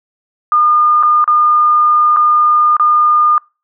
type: tone with dropouts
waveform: sine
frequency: 1214 Hz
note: D#6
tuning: 43 cents flat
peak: -7 dBFS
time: 0.52-3.38 s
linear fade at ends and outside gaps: 1 ms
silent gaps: 1.027-1.033 / 1.242-1.277 / 2.163-2.169 / 2.767-2.797 s
effects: noise-tail reverb RT60 0.3 s tail -26 dB re dry